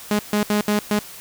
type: tone bursts at uneven times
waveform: sawtooth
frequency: 208.6 Hz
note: G#3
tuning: 8 cents sharp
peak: -13 dBFS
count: 5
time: 0.11-0.19 / 0.33-0.43 / 0.5-0.61 / 0.68-0.79 / 0.91-0.99 s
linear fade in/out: 2 ms
effects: white hiss -39 dBFS RMS until 1.2 s